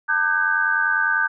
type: tone cluster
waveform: sine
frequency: 901 / 1203 / 1526 / 1616 Hz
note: A5 / D6 / G6 / G#6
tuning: +41 / +41 / -47 / -48 cents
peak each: -28 / -27 / -19 / -23 dBFS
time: 0.08-1.28 s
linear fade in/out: 20 ms
effects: none